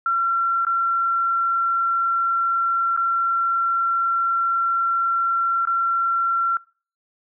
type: tone with dropouts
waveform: sine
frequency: 1362 Hz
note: F6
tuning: 44 cents flat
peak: -17 dBFS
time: 0.06-6.57 s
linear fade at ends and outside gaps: 2 ms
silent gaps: 0.65-0.667 / 2.965-2.974 / 5.653-5.672 s
effects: noise-tail reverb RT60 0.4 s tail -24 dB re dry